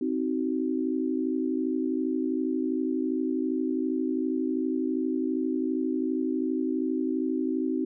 sine chord, C diminished, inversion none, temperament just, 261.6 / 314 / 376.7 Hz, C4 / Eb4 / Gb4, 0 / +16 / +31 cents, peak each -28 / -29 / -32 dBFS, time 0.01-7.85 s, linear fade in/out 5 ms, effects none

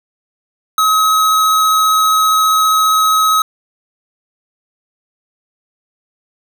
square tone with vibrato, 1276 Hz, D#6, 43 cents sharp, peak -10 dBFS, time 0.78-3.42 s, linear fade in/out 2 ms, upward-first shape triangle, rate 15 Hz, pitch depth 8 cents each way, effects none

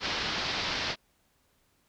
white low-pass noise, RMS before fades -32 dBFS, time 0-0.96 s, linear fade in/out 50 ms, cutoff 5100 Hz, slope 48 dB/octave, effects pink hiss -70 dBFS RMS until 1.88 s

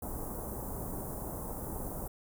pink band-stop noise, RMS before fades -39 dBFS, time 0.02-2.08 s, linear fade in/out 5 ms, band 990 to 9800 Hz, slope 24 dB/octave, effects none

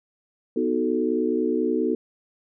sine chord, B dominant seventh, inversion none, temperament equal, 246.9 / 311.1 / 370 / 440 Hz, B3 / D#4 / F#4 / A4, 0 / 0 / 0 / 0 cents, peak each -26 dBFS, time 0.56-1.95 s, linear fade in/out 5 ms, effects none

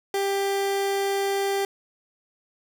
30% pulse tone, 395.2 Hz, G4, 14 cents sharp, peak -20 dBFS, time 0.14-1.65 s, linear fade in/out 2 ms, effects none

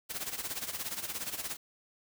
white noise with tremolo, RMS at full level -35 dBFS, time 0.09-1.57 s, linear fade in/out 20 ms, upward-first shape sine, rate 17 Hz, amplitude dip 75%, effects none

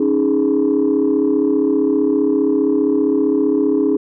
sine chord, C# suspended second, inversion none, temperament equal with one note detuned, 275.9 / 311.1 / 415.3 Hz, C#4 / D#4 / G#4, -8 / 0 / 0 cents, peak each -16 dBFS, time 0-3.97 s, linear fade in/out 5 ms, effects tanh soft clip ceiling -7 dBFS

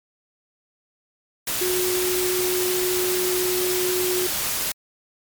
sine tone in noise, 364.5 Hz, F#4, 26 cents flat, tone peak -22 dBFS, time 1.61-4.27 s, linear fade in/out 5 ms, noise white, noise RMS -25 dBFS, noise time 1.47-4.72 s, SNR 0 dB, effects MP3 96 kbps

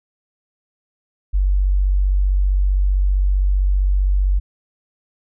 sine tone, 47.69 Hz, G1, 47 cents flat, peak -13 dBFS, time 1.33-4.4 s, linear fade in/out 20 ms, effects none

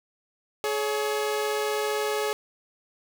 sawtooth tone pair together, 423.7 / 559 Hz, G#4 / C#5, +35 / +14 cents, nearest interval perfect fourth, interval 479 cents, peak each -22 / -28 dBFS, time 0.64-2.33 s, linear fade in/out 0 ms, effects none

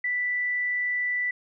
sine tone, 1975.5 Hz, B6, in tune, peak -24 dBFS, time 0.04-1.31 s, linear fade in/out 5 ms, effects none

